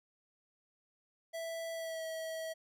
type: tone with pitch glide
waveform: square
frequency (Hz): 659.3 to 645.4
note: E5 to E5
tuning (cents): 0 to -37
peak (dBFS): -39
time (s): 1.33-2.54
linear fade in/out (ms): 20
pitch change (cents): -37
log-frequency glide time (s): 1.73-2.04
effects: none